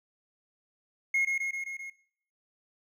triangle tone with echo, 2158 Hz, C#7, 47 cents flat, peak -21 dBFS, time 1.14-1.25 s, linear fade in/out 5 ms, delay 130 ms, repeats 5, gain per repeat -3 dB, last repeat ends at 1.9 s, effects noise-tail reverb RT60 0.6 s tail -20 dB re dry + tanh soft clip ceiling -18 dBFS

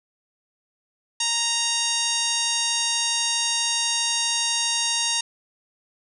harmonic tone, 932.3 Hz, A#5, in tune, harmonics 1 / 2 / 3 / 4 / 5 / 6 / 7 / 8 / 9 / 10, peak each -33 / -35 / -29 / -27 / -31 / -29 / -28 / -36 / -37 / -32 dBFS, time 1.2-5.21 s, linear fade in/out 5 ms, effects none

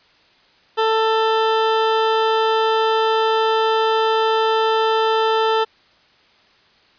20% pulse tone, 443.5 Hz, A4, 14 cents sharp, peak -10 dBFS, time 0.77-5.65 s, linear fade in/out 20 ms, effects white hiss -54 dBFS RMS until 6.98 s + resampled to 11025 Hz

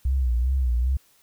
sine tone with vibrato, 62.9 Hz, B1, 32 cents sharp, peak -19 dBFS, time 0.05-0.97 s, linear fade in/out 5 ms, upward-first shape sine, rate 2.5 Hz, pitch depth 110 cents each way, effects white hiss -60 dBFS RMS until 1.22 s

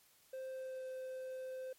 triangle tone with pitch glide, 523.3 to 517.9 Hz, C5 to C5, 0 to -18 cents, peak -40 dBFS, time 0.33-1.73 s, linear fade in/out 5 ms, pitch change -18 cents, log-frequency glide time 0.48-0.87 s, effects white hiss -68 dBFS RMS until 1.78 s + MP3 64 kbps

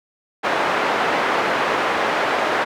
pink band-pass noise, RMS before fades -20 dBFS, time 0.43-2.65 s, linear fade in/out 20 ms, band 480 to 1900 Hz, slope 12 dB/octave, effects none

